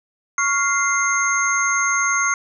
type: tone cluster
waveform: sine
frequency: 1109 / 1403 / 2082 / 6400 Hz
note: C#6 / F6 / C7 / G8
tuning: 0 / +8 / -9 / +35 cents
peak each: -22 dBFS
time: 0.38-2.34 s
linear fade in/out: 2 ms
effects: none